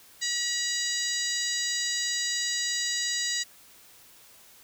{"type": "harmonic tone", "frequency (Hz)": 963, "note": "B5", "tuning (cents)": -44, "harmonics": [2, 3, 4, 5, 6, 7, 8], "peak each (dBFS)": [-33, -39, -33, -33, -39, -33, -36], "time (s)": [0.21, 3.44], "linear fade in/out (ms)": 20, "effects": ["white hiss -54 dBFS RMS until 4.63 s"]}